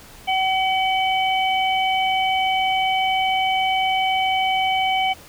harmonic tone, 759 Hz, F#5, 44 cents sharp, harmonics 1 / 3 / 4, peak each -19 / -24 / -25 dBFS, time 0.27-5.14 s, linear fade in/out 20 ms, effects pink hiss -44 dBFS RMS until 5.28 s

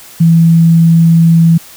sine tone, 165.6 Hz, E3, 8 cents sharp, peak -3 dBFS, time 0.2-1.58 s, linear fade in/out 10 ms, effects white hiss -35 dBFS RMS until 1.76 s

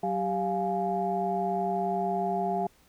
sine tone cluster, 187.7 / 394.1 / 701 / 838 Hz, F#3 / G4 / F5 / G#5, +25 / +9 / +6 / +15 cents, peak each -33 / -32 / -28 / -34 dBFS, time 0.03-2.67 s, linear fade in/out 5 ms, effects tanh soft clip ceiling -15 dBFS + pink hiss -62 dBFS RMS until 2.88 s

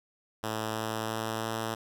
5% pulse tone with pitch steps, 109.7 / 110.46 / 111.23 / 112.01 Hz, A2 / A2 / A2 / A2, -5 / +7 / +19 / +31 cents, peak -20 dBFS, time 0.43-1.75 s, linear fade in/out 10 ms, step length 330 ms, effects none

